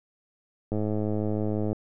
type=click train; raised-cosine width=2 ms; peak=-16 dBFS; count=108; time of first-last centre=0.72-1.729 s; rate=106 Hz; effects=none